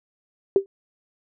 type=tone with exponential decay; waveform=sine; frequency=392 Hz; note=G4; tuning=in tune; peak=-9 dBFS; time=0.56-0.66 s; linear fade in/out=1 ms; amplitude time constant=20 ms; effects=none